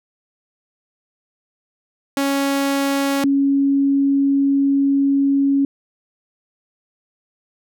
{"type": "tone pair in turn", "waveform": ["sawtooth", "sine"], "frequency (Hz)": [277.2, 277.2], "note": ["C#4", "C#4"], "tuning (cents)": [0, 0], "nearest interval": "unison", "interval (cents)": 0, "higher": "neither", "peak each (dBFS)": -13, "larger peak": "neither", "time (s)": [[2.17, 3.24], [3.24, 5.65]], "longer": "second", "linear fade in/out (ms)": 2, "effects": []}